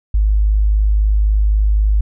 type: tone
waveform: sine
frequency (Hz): 51.91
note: G#1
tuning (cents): 0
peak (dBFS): -10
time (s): 0.14-2.01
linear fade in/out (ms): 5
effects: none